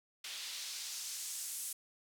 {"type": "noise with band-pass filter sweep", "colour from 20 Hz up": "white", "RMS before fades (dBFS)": -43, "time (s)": [0.24, 1.73], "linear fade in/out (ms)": 5, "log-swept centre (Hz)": [3300, 9600], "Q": 1.2, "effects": []}